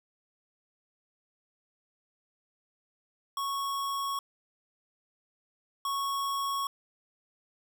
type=tone pair in turn; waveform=square; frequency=1106 / 1106 Hz; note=C#6 / C#6; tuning=-4 / -4 cents; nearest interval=unison; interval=0 cents; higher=neither; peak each=-31 / -30 dBFS; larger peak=second; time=3.37-4.19 / 5.85-6.67 s; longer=neither; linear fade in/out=2 ms; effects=none